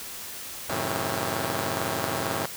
5% pulse chord, F# diminished seventh, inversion none, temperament just, 92.5 / 111 / 133.2 / 159.84 Hz, F#2 / A2 / C3 / Eb3, 0 / +16 / +31 / +47 cents, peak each -22 dBFS, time 0.69-2.46 s, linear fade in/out 5 ms, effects white hiss -38 dBFS RMS until 2.56 s

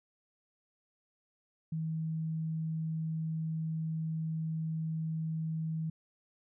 sine tone, 160 Hz, D#3, 49 cents sharp, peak -32 dBFS, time 1.72-5.9 s, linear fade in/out 5 ms, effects none

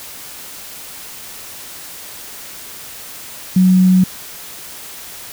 sine tone, 185 Hz, F#3, in tune, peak -7 dBFS, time 3.56-4.04 s, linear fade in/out 5 ms, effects white hiss -33 dBFS RMS until 5.32 s

